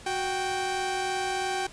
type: tone pair together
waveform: sawtooth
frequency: 370 / 783 Hz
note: F#4 / G5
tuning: 0 / -2 cents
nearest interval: octave + minor second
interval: 1298 cents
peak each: -28 / -25 dBFS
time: 0.06-1.67 s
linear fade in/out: 5 ms
effects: pink hiss -48 dBFS RMS until 1.72 s + resampled to 22050 Hz